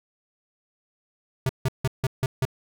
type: tone bursts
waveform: square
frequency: 131 Hz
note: C3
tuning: 2 cents sharp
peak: -21 dBFS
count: 6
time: 1.46-2.452 s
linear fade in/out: 2 ms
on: 32 ms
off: 160 ms
effects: none